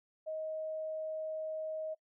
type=tone; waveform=sine; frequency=629 Hz; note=D#5; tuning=19 cents sharp; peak=-36 dBFS; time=0.26-1.95 s; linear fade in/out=20 ms; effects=noise-tail reverb RT60 0.1 s tail -23 dB re dry